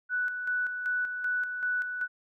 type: tone with tremolo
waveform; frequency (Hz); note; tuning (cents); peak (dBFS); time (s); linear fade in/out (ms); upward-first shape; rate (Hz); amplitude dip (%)
sine; 1483; F#6; +4; -26; 0.09-2.08; 50; square; 2.6; 50
effects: none